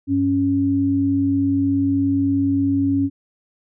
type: tone pair together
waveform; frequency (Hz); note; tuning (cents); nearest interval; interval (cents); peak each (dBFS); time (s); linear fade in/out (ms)
sine; 98 / 277.2; G2 / C#4; 0 / 0; octave + tritone; 1800; -24 / -16; 0.07-3.1; 50
effects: none